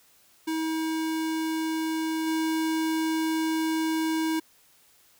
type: tone with level steps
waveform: square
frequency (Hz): 319.7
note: D#4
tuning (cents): +47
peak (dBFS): -27 / -25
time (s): 0.47-4.4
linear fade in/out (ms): 10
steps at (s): 2.26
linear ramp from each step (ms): 20
effects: white hiss -60 dBFS RMS until 5.19 s